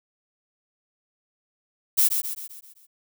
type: noise with echo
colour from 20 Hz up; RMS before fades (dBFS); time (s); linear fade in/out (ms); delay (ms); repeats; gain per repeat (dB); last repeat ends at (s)
violet; -18; 1.97-2.09; 20; 130; 6; -6; 2.87
effects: none